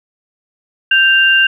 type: tone pair together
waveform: sine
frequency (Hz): 1566 / 2788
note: G6 / F7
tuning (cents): -2 / -4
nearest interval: minor seventh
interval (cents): 998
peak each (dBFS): -10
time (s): 0.91-1.47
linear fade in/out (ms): 5
effects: none